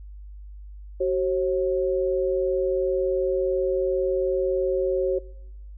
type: tone pair together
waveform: sine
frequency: 377.6 / 539.6 Hz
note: F#4 / C#5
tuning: +35 / -47 cents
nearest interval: tritone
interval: 618 cents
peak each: -23 dBFS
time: 1-5.19 s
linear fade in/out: 10 ms
effects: noise-tail reverb RT60 0.9 s tail -23 dB re dry + added 50 Hz sine -38 dBFS peak until 5.77 s